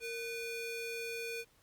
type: ring-modulated tone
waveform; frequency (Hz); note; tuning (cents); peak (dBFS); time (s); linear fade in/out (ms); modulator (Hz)
square; 987; B5; -1; -36; 0-1.45; 50; 1450
effects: pink hiss -68 dBFS RMS until 1.62 s + Opus 48 kbps

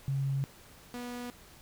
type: tone pair in turn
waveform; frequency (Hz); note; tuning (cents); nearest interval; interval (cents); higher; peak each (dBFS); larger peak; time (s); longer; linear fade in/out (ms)
sine / sawtooth; 136.9 / 243.9; C#3 / B3; -21 / -21; minor seventh; 1000; second; -28 / -34; first; 0.08-0.44 / 0.94-1.3; neither; 0
effects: pink hiss -55 dBFS RMS until 1.61 s

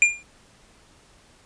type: tone with exponential decay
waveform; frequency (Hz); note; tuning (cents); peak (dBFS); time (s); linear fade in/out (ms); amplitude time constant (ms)
square; 2404; D7; +40; -10; 0.02-0.23; 1; 45
effects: pink hiss -55 dBFS RMS until 1.45 s + resampled to 22050 Hz

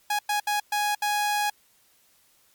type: tone bursts at uneven times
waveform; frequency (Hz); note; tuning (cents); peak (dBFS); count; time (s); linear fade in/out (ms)
sawtooth; 830.6; G#5; 0; -19; 5; 0.1-0.19 / 0.29-0.4 / 0.47-0.6 / 0.72-0.95 / 1.02-1.5; 5
effects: white hiss -62 dBFS RMS until 2.54 s + MP3 96 kbps

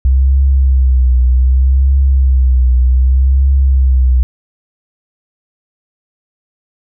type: tone with vibrato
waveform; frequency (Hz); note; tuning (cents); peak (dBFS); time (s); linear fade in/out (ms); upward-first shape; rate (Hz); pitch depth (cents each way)
sine; 64.9; C2; -13; -6; 0.05-4.23; 0; triangle; 0.65; 81
effects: none

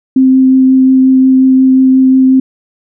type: tone with vibrato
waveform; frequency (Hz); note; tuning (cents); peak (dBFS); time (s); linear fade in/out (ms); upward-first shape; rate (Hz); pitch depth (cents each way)
sine; 261.6; C4; 0; -3; 0.16-2.4; 5; triangle; 5.6; 10
effects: none

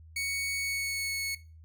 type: tone with pitch glide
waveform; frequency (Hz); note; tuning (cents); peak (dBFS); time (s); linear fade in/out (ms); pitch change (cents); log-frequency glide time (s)
sawtooth; 2227 to 2204; C#7 to C#7; +7 to -11; -27; 0.16-1.35; 5; -18; 0.56-1.13
effects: noise-tail reverb RT60 0.3 s tail -17 dB re dry + added 80 Hz sine -49 dBFS peak until 1.64 s

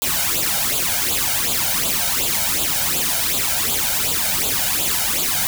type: noise with flanger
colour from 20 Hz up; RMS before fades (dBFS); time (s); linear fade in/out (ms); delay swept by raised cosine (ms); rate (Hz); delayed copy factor
white; -20; 0.02-5.47; 0; 0.26 to 1.36; 2.7; +0.75
effects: none

